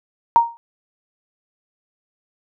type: tone with exponential decay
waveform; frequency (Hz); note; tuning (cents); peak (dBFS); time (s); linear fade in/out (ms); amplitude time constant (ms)
sine; 932.3; A#5; 0; -5; 0.36-0.57; 0; 45
effects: none